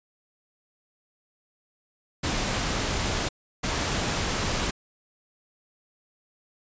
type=noise bursts at uneven times; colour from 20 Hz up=pink; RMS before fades=-27 dBFS; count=2; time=2.23-3.29 / 3.63-4.71 s; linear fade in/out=10 ms; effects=resampled to 16000 Hz